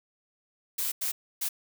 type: noise bursts at uneven times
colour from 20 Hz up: blue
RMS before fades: -30 dBFS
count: 3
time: 0.78-0.92 / 1.01-1.12 / 1.41-1.49 s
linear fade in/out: 10 ms
effects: none